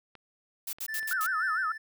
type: clicks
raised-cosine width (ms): 0.3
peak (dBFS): -33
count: 3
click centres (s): 0.153 / 0.785 / 1.03
type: noise bursts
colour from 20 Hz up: blue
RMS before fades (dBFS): -35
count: 5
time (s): 0.67-1.267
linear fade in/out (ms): 5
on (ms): 61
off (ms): 73
type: tone with tremolo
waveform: triangle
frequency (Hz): 1760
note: A6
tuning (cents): 0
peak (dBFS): -30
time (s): 0.88-1.78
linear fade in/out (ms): 10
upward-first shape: sine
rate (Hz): 2.1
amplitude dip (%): 55
type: tone with vibrato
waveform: sine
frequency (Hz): 1396.9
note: F6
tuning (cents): 0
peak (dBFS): -27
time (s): 1.11-1.72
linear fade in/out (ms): 2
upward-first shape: sine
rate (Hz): 6.6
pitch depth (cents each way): 190
effects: none